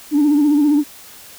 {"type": "tone with vibrato", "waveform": "sine", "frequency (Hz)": 293.7, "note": "D4", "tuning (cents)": 0, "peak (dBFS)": -9, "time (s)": [0.11, 0.84], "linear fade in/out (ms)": 50, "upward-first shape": "sine", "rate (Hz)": 15, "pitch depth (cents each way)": 65, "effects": ["tanh soft clip ceiling -8 dBFS", "white hiss -40 dBFS RMS until 1.38 s"]}